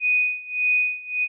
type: tone with tremolo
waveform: sine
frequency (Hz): 2486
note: D#7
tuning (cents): -2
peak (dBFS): -16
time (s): 0-1.28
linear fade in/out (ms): 50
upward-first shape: sine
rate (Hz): 1.7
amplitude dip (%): 90
effects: none